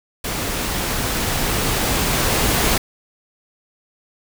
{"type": "noise with level ramp", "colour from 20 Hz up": "pink", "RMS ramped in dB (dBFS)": [-24, -17], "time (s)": [0.24, 2.78], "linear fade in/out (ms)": 5, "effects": []}